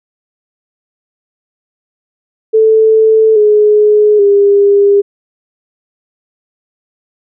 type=tone with pitch steps; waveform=sine; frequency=440 / 421.1 / 403 Hz; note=A4 / G#4 / G4; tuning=0 / +24 / +48 cents; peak=-4 dBFS; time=2.53-5.02 s; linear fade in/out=20 ms; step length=830 ms; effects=none